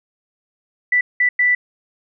sine tone bursts at uneven times, 1975.5 Hz, B6, in tune, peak -12 dBFS, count 3, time 0.92-1.01 / 1.2-1.29 / 1.39-1.55 s, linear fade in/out 5 ms, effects none

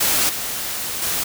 white noise with level steps, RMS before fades -18 / -26 / -22 dBFS, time 0-1.24 s, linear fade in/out 10 ms, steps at 0.29 / 1.02 s, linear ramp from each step 2 ms, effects none

